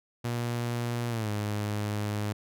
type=tone with pitch glide; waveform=sawtooth; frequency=119.3 to 104.46 Hz; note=A#2 to G#2; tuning=+41 to +11 cents; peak=-25 dBFS; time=0.24-2.33 s; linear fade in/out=10 ms; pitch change=-230 cents; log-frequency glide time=1.09-1.3 s; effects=none